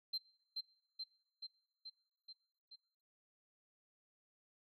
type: tone with echo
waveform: sine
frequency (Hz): 4125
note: C8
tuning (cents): -25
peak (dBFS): -35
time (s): 0.13-0.18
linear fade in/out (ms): 10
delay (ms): 430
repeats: 6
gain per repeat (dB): -3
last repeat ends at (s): 2.76
effects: noise-tail reverb RT60 0.9 s tail -23 dB re dry + tanh soft clip ceiling -34 dBFS